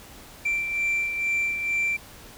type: beating tone pair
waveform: sine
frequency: 2349 / 2351.2 Hz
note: D7 / D7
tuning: 0 / +1 cents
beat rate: 2.2 Hz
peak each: -22 / -30 dBFS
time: 0.45-1.97 s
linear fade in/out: 10 ms
effects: tanh soft clip ceiling -20 dBFS + pink hiss -46 dBFS RMS until 2.37 s